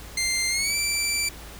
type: tone with pitch glide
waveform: 15% pulse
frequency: 2093 to 2336 Hz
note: C7 to D7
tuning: 0 to -10 cents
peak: -16 dBFS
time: 0.17-1.29 s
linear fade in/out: 5 ms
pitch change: +190 cents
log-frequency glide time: 0.5-0.76 s
effects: added 55 Hz sine -43 dBFS peak until 1.59 s + pink hiss -43 dBFS RMS until 1.59 s